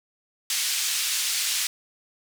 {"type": "band-pass noise", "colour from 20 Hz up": "white", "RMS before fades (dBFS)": -26, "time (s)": [0.5, 1.67], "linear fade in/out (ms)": 2, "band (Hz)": [2400, 7800], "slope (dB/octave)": 12, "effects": []}